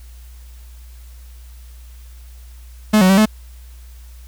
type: tone with pitch steps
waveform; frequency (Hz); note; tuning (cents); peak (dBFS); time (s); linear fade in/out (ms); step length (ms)
45% pulse; 214.1 / 185.7 / 192.6 / 215.7; A3 / F#3 / G3 / A3; -47 / +7 / -30 / -34; -9; 2.93-3.258; 10; 82
effects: added 60 Hz sine -36 dBFS peak until 4.27 s + white hiss -51 dBFS RMS until 4.27 s